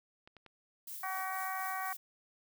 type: clicks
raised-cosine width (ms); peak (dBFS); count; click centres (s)
0.3; -38; 3; 0.275 / 0.367 / 0.463
type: noise with tremolo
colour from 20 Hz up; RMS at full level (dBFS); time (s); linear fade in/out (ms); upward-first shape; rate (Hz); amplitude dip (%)
violet; -44; 0.87-1.97; 5; sine; 4.1; 35
type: harmonic tone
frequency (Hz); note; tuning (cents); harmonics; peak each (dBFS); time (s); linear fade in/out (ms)
378.3; F#4; +38; 2 / 3 / 4 / 5 / 6; -39 / -40 / -44 / -44 / -49; 1.03-1.93; 5
effects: none